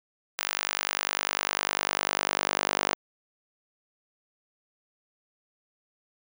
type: tone with high-pass filter sweep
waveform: sawtooth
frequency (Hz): 49.98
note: G1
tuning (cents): +34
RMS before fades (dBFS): -30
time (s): 0.38-2.95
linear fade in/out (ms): 10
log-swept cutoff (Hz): 1600 to 670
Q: 0.73
effects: none